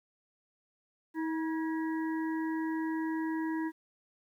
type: harmonic tone with a mistuned harmonic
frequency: 320 Hz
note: D#4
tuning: 49 cents sharp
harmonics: 1 / 3 / 5 / 6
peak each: -31 / -41 / -45 / -47 dBFS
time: 1.14-3.72 s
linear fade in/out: 50 ms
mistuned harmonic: 5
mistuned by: +58 cents
effects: 11-bit